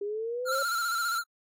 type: exponential sweep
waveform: sine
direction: up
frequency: 400 to 556 Hz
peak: -30 dBFS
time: 0.01-0.63 s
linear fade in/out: 5 ms
type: tone with vibrato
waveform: square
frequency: 1375 Hz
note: F6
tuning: 27 cents flat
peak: -28 dBFS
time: 0.45-1.24 s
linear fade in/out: 50 ms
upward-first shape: square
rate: 15 Hz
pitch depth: 47 cents each way
type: high-pass noise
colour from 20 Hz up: white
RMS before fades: -46 dBFS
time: 0.52-1.18 s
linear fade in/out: 5 ms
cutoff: 2200 Hz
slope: 12 dB/octave
effects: AAC 48 kbps